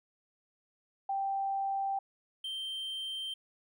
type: tone pair in turn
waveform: sine / triangle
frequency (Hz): 784 / 3136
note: G5 / G7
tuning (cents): 0 / 0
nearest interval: 2 octaves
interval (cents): 2400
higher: second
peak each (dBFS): -30 / -34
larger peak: first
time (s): 1.09-1.99 / 2.44-3.34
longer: neither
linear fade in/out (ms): 5
effects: none